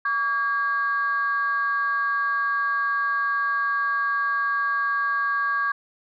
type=tone pair together; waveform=sine; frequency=1141 / 1625.5 Hz; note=C#6 / G#6; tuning=+50 / -38 cents; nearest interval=tritone; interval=612 cents; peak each=-23 dBFS; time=0.05-5.72 s; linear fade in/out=5 ms; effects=tanh soft clip ceiling -14 dBFS